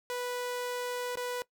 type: tone with dropouts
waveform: sawtooth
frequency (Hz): 492.4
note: B4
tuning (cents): -5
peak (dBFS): -29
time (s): 0.1-1.42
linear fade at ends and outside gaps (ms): 0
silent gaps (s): 1.155-1.172
effects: noise-tail reverb RT60 0.1 s tail -20 dB re dry